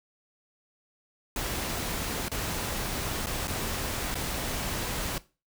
pink noise with dropouts, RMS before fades -32 dBFS, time 1.36-5.18 s, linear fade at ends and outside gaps 1 ms, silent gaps 2.283-2.316 / 3.26-3.269 / 3.472-3.48 / 4.143-4.154 s, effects noise-tail reverb RT60 0.3 s tail -18 dB re dry

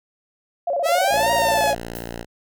sine tone with vibrato, 622.3 Hz, D#5, in tune, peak -19 dBFS, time 0.67-1.75 s, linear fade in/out 5 ms, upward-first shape square, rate 16 Hz, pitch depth 180 cents each way
sawtooth linear two-way sweep, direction up then down, 630 to 943 to 828 Hz, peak -15 dBFS, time 0.83-1.75 s, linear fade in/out 50 ms, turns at 1.32 s
5% pulse tone, 58 Hz, A#1, 8 cents flat, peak -19 dBFS, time 1.09-2.26 s, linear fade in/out 50 ms
violet noise with exponential decay, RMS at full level -33 dBFS, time 1.95-2.21 s, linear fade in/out 2 ms, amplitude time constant 55 ms
effects none

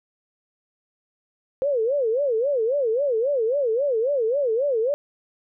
sine tone with vibrato, 505 Hz, B4, 39 cents sharp, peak -19 dBFS, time 1.62-4.94 s, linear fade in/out 0 ms, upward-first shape sine, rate 3.7 Hz, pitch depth 250 cents each way, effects none

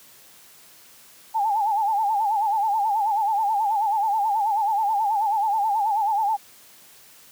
sine tone with vibrato, 845 Hz, G#5, 30 cents sharp, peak -19 dBFS, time 1.34-6.37 s, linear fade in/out 20 ms, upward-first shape sine, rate 9.3 Hz, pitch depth 110 cents each way, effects white hiss -50 dBFS RMS until 7.31 s + high-pass 80 Hz 12 dB/octave

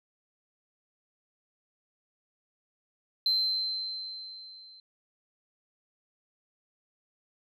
sine tone with level ramp, 4098 Hz, C8, 37 cents flat, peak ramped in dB -21 to -50 dBFS, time 3.26-4.8 s, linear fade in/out 2 ms, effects tanh soft clip ceiling -19 dBFS

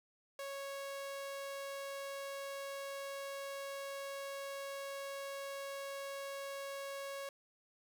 sawtooth tone, 553 Hz, C#5, 4 cents flat, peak -38 dBFS, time 0.39-7.29 s, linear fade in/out 2 ms, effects none

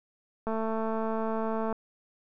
click train, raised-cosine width 1 ms, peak -19 dBFS, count 280, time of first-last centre 0.47-1.727 s, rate 222 Hz, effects none

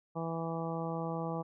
harmonic tone, 164.81 Hz, E3, in tune, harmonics 1 / 2 / 3 / 4 / 5 / 6 / 7, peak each -37 / -42 / -40 / -43 / -42 / -47 / -45 dBFS, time 0.15-1.43 s, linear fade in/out 20 ms, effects none

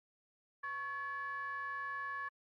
triangle ring-modulated tone, 300.3 Hz, D4, 39 cents sharp, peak -33 dBFS, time 0.63-2.29 s, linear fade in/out 10 ms, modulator 1410 Hz, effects tanh soft clip ceiling -29 dBFS + Opus 48 kbps

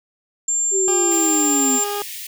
sine tone, 7340 Hz, A#8, 28 cents flat, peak -17 dBFS, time 0.48-1.84 s, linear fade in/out 5 ms
sine linear sweep, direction down, 392 to 252 Hz, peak -19 dBFS, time 0.71-1.8 s, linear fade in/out 50 ms
20% pulse tone with pitch glide, 401.2 to 409.4 Hz, G4 to G#4, +40 to -25 cents, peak -18 dBFS, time 0.88-2.02 s, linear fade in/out 0 ms, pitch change +35 cents, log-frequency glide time 1.18-1.54 s
white high-pass noise, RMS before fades -32 dBFS, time 1.11-2.27 s, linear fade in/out 5 ms, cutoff 1800 Hz, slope 96 dB/octave
effects none

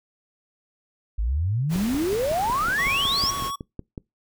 sine exponential sweep, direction up, 49 to 5840 Hz, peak -21 dBFS, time 1.18-3.31 s, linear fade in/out 10 ms
pink noise, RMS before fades -34 dBFS, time 1.69-3.52 s, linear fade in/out 50 ms
click train, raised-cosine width 3 ms, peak -20 dBFS, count 13, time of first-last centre 1.76-3.978 s, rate 5.41 Hz
square tone with vibrato, 1108.7 Hz, C#6, in tune, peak -28 dBFS, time 2.78-3.56 s, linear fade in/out 10 ms, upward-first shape triangle, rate 5.6 Hz, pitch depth 30 cents each way
effects noise-tail reverb RT60 0.2 s tail -24 dB re dry

